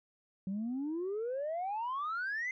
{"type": "exponential sweep", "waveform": "sine", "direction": "up", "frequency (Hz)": [185.9, 2093], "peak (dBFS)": -32, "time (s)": [0.47, 2.51], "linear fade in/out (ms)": 2, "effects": ["tanh soft clip ceiling -31 dBFS"]}